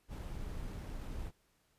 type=noise with sample-and-hold; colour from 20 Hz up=brown; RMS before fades=-42 dBFS; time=0.08-1.32 s; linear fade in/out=50 ms; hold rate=11025 Hz; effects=pink hiss -74 dBFS RMS until 1.78 s + resampled to 32000 Hz